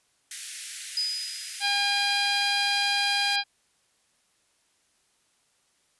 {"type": "high-pass noise", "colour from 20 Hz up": "white", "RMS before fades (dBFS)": -36, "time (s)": [0.31, 3.36], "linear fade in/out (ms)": 2, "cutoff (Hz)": 1600, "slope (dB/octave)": 48}
{"type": "tone with exponential decay", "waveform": "sine", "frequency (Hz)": 4980, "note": "D#8", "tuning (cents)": 1, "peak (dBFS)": -23, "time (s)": [0.97, 2.08], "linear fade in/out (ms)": 2, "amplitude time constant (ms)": 240}
{"type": "harmonic tone", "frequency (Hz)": 808, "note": "G#5", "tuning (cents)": -48, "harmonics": [1, 2, 3, 4, 5, 6], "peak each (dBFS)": [-30, -30, -30, -30, -30, -30], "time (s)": [1.6, 3.44], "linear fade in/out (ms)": 50}
{"effects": ["white hiss -68 dBFS RMS until 5.99 s", "resampled to 24000 Hz"]}